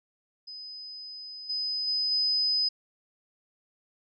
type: tone with level steps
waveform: sine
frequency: 5020 Hz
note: D#8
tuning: 15 cents sharp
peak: -39 / -28 / -25 / -23 dBFS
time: 0.47-2.69 s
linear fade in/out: 10 ms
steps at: 1.49 / 1.87 / 2.11 s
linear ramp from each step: 10 ms
effects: none